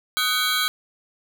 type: tone cluster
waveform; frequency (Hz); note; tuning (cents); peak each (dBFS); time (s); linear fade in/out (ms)
square; 1254 / 1499 / 2255 / 3250 / 3989; D#6 / F#6 / C#7 / G#7 / B7; +13 / +22 / +29 / -38 / +17; -28 / -27 / -30 / -27 / -26; 0.17-0.68; 0
effects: none